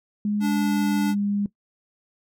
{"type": "tone with pitch glide", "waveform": "sine", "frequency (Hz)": [207.7, 203], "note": ["G#3", "G#3"], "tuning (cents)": [0, -39], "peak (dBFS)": -21, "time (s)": [0.25, 1.46], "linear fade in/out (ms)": 2, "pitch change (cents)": -39, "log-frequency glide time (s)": [0.44, 0.9]}
{"type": "tone", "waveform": "square", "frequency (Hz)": 290.3, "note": "D4", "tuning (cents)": -20, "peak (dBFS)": -24, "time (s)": [0.4, 1.15], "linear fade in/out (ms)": 50}
{"effects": ["noise-tail reverb RT60 0.1 s tail -18 dB re dry"]}